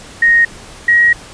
sine tone pair in turn, 1864.7 / 1896.2 Hz, A#6 / A#6, 0 / +29 cents, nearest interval unison, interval 29 cents, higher second, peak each -6 dBFS, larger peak neither, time 0.22-0.45 / 0.88-1.13 s, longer second, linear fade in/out 5 ms, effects pink hiss -35 dBFS RMS until 1.33 s + resampled to 22050 Hz

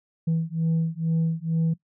sine beating tone pair, 162.2 / 164.4 Hz, E3 / E3, -28 / -4 cents, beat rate 2.2 Hz, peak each -23 dBFS, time 0.27-1.74 s, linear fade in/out 10 ms, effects noise-tail reverb RT60 0.1 s tail -19 dB re dry + tanh soft clip ceiling -18 dBFS

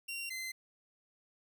sawtooth tone pair in turn, 2757 / 2065 Hz, F7 / C7, -23 / -23 cents, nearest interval perfect fourth, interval 500 cents, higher first, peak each -35 / -35 dBFS, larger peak neither, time 0.08-0.3 / 0.3-0.52 s, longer neither, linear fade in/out 10 ms, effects none

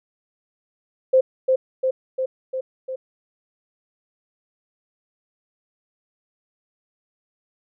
sine tone with echo, 521 Hz, C5, 7 cents flat, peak -11 dBFS, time 1.13-1.21 s, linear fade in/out 10 ms, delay 350 ms, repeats 5, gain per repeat -3 dB, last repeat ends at 2.96 s, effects none

